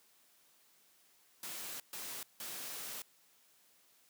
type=noise bursts at uneven times; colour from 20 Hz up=white; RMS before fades=-44 dBFS; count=3; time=1.43-1.8 / 1.93-2.23 / 2.4-3.02 s; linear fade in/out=2 ms; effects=white hiss -68 dBFS RMS until 4.09 s + high-pass 150 Hz 12 dB/octave